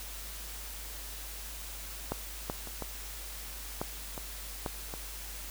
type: clicks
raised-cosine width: 1 ms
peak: -17 / -18 / -29 / -22 / -18 / -25 / -19 / -24 dBFS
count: 8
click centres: 2.12 / 2.499 / 2.673 / 2.823 / 3.815 / 4.178 / 4.662 / 4.939 s
effects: added 50 Hz sine -44 dBFS peak until 5.5 s + white hiss -44 dBFS RMS until 5.5 s